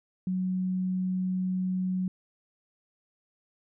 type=tone; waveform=sine; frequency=185 Hz; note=F#3; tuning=in tune; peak=-26 dBFS; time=0.27-2.08 s; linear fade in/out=2 ms; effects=none